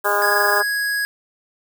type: harmonic tone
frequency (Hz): 204.6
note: G#3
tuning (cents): -26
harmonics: 2 / 3 / 4 / 5 / 6 / 7 / 8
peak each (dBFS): -24 / -24 / -24 / -24 / -24 / -24 / -24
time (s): 0.04-0.63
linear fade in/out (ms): 20
type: noise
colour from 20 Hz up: violet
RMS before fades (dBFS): -29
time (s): 0.04-0.61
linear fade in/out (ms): 10
type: tone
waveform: square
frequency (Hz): 1661.2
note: G#6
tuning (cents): 0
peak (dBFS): -20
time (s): 0.22-1.05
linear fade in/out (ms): 0
effects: none